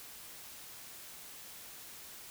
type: silence
effects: white hiss -50 dBFS RMS until 2.3 s